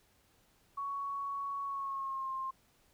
sine tone with pitch glide, 1116 to 1059.5 Hz, C#6 to C6, +11 to +21 cents, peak -35 dBFS, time 0.77-2.51 s, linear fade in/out 10 ms, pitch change -90 cents, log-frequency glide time 1.64-2.32 s, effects pink hiss -69 dBFS RMS until 2.93 s

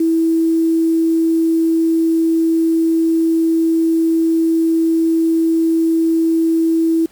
sine tone with quantisation, 327.2 Hz, E4, 13 cents flat, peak -11 dBFS, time 0-7.06 s, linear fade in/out 5 ms, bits 6, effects pink hiss -50 dBFS RMS until 7.11 s + MP3 96 kbps

